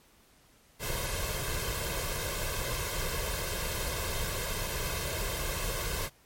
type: noise with comb filter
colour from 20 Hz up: pink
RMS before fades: -33 dBFS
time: 0.79-6.1 s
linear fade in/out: 50 ms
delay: 1.9 ms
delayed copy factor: +0.7
effects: pink hiss -62 dBFS RMS until 6.25 s + MP3 64 kbps